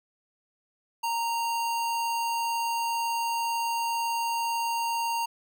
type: tone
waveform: square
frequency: 927 Hz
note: A#5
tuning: 10 cents flat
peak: -27 dBFS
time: 1.03-5.26 s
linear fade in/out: 10 ms
effects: none